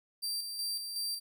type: tone with tremolo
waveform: sawtooth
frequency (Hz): 4699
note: D8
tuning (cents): 0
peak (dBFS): -30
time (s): 0.22-1.2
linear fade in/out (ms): 20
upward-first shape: square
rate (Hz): 2.7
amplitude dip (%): 45
effects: none